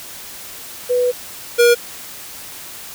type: tone pair in turn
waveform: sine / square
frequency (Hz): 493.9 / 477.1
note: B4 / A#4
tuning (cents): 0 / +40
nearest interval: minor second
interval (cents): 60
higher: first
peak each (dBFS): -13 / -9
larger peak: second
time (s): 0.89-1.12 / 1.58-1.75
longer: first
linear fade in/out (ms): 20
effects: white hiss -34 dBFS RMS until 2.94 s